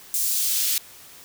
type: noise with high-pass filter sweep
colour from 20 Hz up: white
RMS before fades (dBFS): -23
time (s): 0.14-0.78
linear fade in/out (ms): 0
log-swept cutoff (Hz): 7000 to 2800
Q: 0.86
effects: white hiss -46 dBFS RMS until 1.24 s